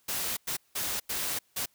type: noise bursts at uneven times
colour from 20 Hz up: white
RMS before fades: -32 dBFS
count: 5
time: 0.08-0.37 / 0.47-0.57 / 0.75-1 / 1.09-1.39 / 1.56-1.66 s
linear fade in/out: 10 ms
effects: white hiss -68 dBFS RMS until 1.74 s